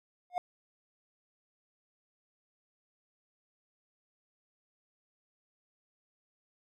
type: tone with exponential growth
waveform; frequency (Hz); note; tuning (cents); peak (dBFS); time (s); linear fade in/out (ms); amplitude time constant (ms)
triangle; 717; F5; +45; -23; 0.3-0.38; 1; 16
effects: none